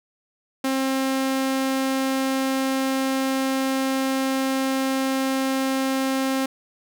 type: tone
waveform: sawtooth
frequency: 266.3 Hz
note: C4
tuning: 31 cents sharp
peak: -17 dBFS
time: 0.64-6.46 s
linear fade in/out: 5 ms
effects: none